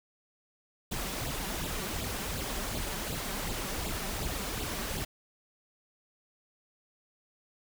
pink noise with flanger, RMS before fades -35 dBFS, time 0.91-5.05 s, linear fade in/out 10 ms, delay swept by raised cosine 0.25 to 5.25 ms, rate 2.7 Hz, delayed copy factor +0.65, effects none

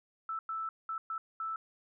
sine tone bursts at uneven times, 1318.5 Hz, E6, in tune, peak -34 dBFS, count 5, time 0.29-0.39 / 0.49-0.69 / 0.89-0.98 / 1.1-1.18 / 1.4-1.56 s, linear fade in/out 2 ms, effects none

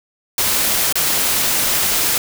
white noise with dropouts, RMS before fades -17 dBFS, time 0.38-2.18 s, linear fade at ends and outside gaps 2 ms, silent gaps 0.926-0.955 s, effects none

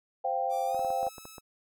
sine chord, C suspended fourth, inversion none, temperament just, 523.3 / 697.7 / 784.9 Hz, C5 / F5 / G5, 0 / -2 / +2 cents, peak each -33 / -32 / -30 dBFS, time 0.24-1.09 s, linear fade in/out 10 ms
5% pulse tone with pitch glide, 1177 to 1298.4 Hz, D6 to E6, +3 to -27 cents, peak -36 dBFS, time 0.49-1.41 s, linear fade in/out 50 ms, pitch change +170 cents, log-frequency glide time 0.66-0.8 s
clicks, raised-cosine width 1 ms, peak -30 dBFS, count 9, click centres 0.747 / 0.794 / 0.848 / 0.904 / 1.03 / 1.068 / 1.182 / 1.254 / 1.382 s
effects none

